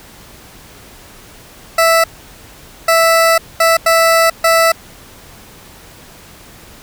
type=tone bursts at uneven times; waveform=20% pulse; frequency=659.3 Hz; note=E5; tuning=in tune; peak=-3 dBFS; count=5; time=1.78-2.04 / 2.88-3.38 / 3.6-3.77 / 3.86-4.3 / 4.44-4.72 s; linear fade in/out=5 ms; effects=pink hiss -39 dBFS RMS until 6.82 s